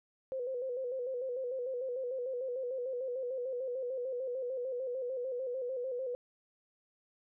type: tone with vibrato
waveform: sine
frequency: 507 Hz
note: B4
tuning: 45 cents sharp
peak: -34 dBFS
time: 0.32-6.15 s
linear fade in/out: 0 ms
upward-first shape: square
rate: 6.7 Hz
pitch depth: 64 cents each way
effects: none